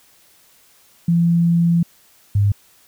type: tone pair in turn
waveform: sine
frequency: 169.8 / 101.28 Hz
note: F3 / G#2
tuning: -48 / -43 cents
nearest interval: major sixth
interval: 895 cents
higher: first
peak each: -12 dBFS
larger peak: neither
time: 1.08-1.83 / 2.35-2.52 s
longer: first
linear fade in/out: 5 ms
effects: white hiss -53 dBFS RMS until 2.87 s

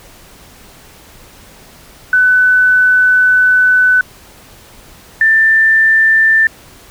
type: tone pair in turn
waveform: sine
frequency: 1500 / 1779.9 Hz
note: F#6 / A6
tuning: +23 / +19 cents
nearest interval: minor third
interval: 296 cents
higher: second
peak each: -6 dBFS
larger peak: neither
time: 2.13-4.01 / 5.21-6.47 s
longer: first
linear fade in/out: 2 ms
effects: pink hiss -40 dBFS RMS until 6.9 s

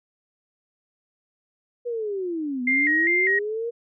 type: linear two-way sweep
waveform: sine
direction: down then up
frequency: 490 to 243.7 to 475.5 Hz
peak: -25 dBFS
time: 1.85-3.71 s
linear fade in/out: 20 ms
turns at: 2.63 s
type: tone with vibrato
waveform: sine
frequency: 1991 Hz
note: B6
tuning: 14 cents sharp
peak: -18 dBFS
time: 2.67-3.39 s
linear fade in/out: 5 ms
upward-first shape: square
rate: 2.5 Hz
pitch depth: 92 cents each way
effects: none

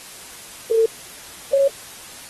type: tone pair in turn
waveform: sine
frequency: 449.4 / 550.8 Hz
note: A4 / C#5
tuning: +37 / -11 cents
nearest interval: major third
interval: 352 cents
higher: second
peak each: -12 dBFS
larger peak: neither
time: 0.71-0.86 / 1.53-1.68 s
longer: neither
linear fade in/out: 5 ms
effects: white hiss -39 dBFS RMS until 2.29 s + AAC 32 kbps

